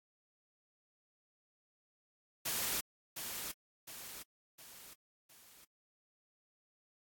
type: noise with echo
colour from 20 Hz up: white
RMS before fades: -36 dBFS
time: 2.45-2.81 s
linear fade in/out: 10 ms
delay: 710 ms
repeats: 4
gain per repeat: -6 dB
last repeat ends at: 5.65 s
effects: AAC 64 kbps